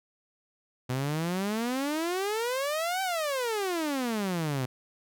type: exponential two-way sweep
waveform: sawtooth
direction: up then down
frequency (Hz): 123.47 to 778 to 123.47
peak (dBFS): -24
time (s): 0.89-4.66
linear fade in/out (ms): 10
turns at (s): 3.02
effects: none